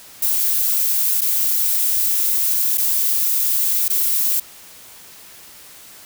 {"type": "noise with dropouts", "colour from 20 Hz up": "violet", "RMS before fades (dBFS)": -18, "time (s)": [0.22, 4.4], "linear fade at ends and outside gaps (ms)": 5, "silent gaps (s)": [[1.209, 1.216], [2.774, 2.779], [3.882, 3.899]], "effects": ["white hiss -42 dBFS RMS until 6.05 s"]}